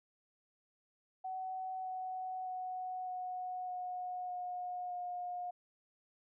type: tone with pitch steps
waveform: sine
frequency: 751 / 745 / 739 / 733 / 727.1 / 721.2 / 715.4 Hz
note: F#5 / F#5 / F#5 / F#5 / F#5 / F#5 / F5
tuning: +26 / +12 / -2 / -16 / -30 / -45 / +41 cents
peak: -38 dBFS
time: 1.24-5.51 s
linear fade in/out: 10 ms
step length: 610 ms
effects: none